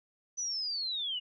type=linear sweep; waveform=sine; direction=down; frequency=6040 to 2843 Hz; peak=-32 dBFS; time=0.37-1.2 s; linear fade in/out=20 ms; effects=none